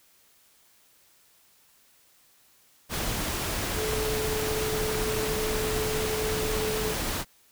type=tone in noise; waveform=sine; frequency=433 Hz; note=A4; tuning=28 cents flat; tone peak=-29 dBFS; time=3.74-6.95 s; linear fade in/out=50 ms; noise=pink; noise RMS=-30 dBFS; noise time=2.89-7.25 s; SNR=-2 dB; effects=white hiss -61 dBFS RMS until 7.51 s